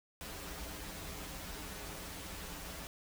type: noise with comb filter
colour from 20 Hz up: pink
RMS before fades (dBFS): -45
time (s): 0.21-2.87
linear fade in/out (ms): 0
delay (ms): 8.4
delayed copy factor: -0.9
effects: none